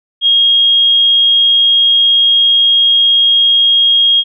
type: tone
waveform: sine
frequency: 3261 Hz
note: G#7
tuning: 32 cents flat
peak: -6 dBFS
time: 0.21-4.24 s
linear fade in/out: 50 ms
effects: none